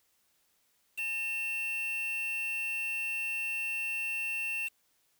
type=tone with quantisation; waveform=triangle; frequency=2700 Hz; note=E7; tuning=41 cents sharp; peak=-30 dBFS; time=0.97-4.69 s; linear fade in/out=20 ms; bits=7; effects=white hiss -72 dBFS RMS until 5.19 s